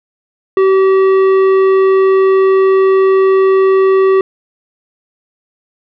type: tone with tanh clipping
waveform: sine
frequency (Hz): 383.3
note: G4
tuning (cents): -39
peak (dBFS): -8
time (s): 0.57-4.21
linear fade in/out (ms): 2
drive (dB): 11
effects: none